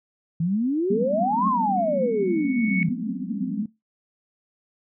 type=exponential two-way sweep; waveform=sine; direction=up then down; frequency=157.9 to 1100 to 157.9 Hz; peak=-20 dBFS; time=0.4-2.89 s; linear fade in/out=5 ms; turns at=1.47 s
type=band-pass noise; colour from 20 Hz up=pink; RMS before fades=-28 dBFS; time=0.9-3.66 s; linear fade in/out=5 ms; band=180 to 270 Hz; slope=96 dB/octave
type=tone with exponential growth; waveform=sine; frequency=2217 Hz; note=C#7; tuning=in tune; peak=-22 dBFS; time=1.77-2.83 s; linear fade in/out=1 ms; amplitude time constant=230 ms
effects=noise-tail reverb RT60 0.2 s tail -19 dB re dry